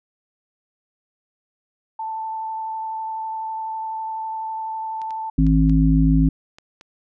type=tone with vibrato; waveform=sine; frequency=884 Hz; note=A5; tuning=8 cents sharp; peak=-25 dBFS; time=1.99-5.3 s; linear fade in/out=5 ms; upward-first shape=sine; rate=12 Hz; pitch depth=10 cents each way
type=clicks; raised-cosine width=0.2 ms; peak=-26 dBFS; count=6; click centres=5.017 / 5.107 / 5.467 / 5.696 / 6.585 / 6.811 s
type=harmonic tone; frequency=53.5 Hz; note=A1; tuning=48 cents flat; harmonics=1 / 3 / 5; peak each=-17 / -17 / -17 dBFS; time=5.38-6.29 s; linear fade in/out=5 ms
effects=none